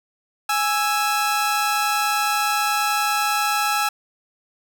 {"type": "tone pair together", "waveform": "sawtooth", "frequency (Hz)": [830, 1322.1], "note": ["G#5", "E6"], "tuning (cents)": [-1, 5], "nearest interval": "minor sixth", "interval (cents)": 806, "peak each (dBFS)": -18, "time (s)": [0.49, 3.89], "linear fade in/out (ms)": 5, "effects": []}